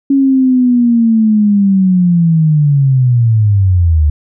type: linear sweep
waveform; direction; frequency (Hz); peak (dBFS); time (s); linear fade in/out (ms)
sine; down; 277.2 to 72.6; -6; 0.1-4.1; 5
effects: none